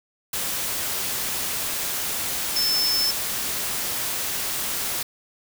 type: tone in noise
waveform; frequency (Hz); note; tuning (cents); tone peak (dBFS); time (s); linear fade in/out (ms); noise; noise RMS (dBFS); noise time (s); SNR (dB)
sine; 5274; E8; 0; -20; 2.56-3.11; 5; white; -27; 0.33-5.03; +4
effects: none